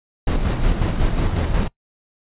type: noise with tremolo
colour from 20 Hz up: brown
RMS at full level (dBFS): -17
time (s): 0.27-1.68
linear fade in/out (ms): 5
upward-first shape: square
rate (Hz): 5.5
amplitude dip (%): 40
effects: noise-tail reverb RT60 0.1 s tail -22 dB re dry + resampled to 8000 Hz